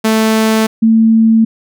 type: tone pair in turn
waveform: sawtooth / sine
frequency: 220.2 / 223.9 Hz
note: A3 / A3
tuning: +2 / +30 cents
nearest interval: unison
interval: 28 cents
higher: second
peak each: -5 dBFS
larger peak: neither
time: 0.04-0.67 / 0.82-1.45 s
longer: neither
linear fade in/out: 10 ms
effects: none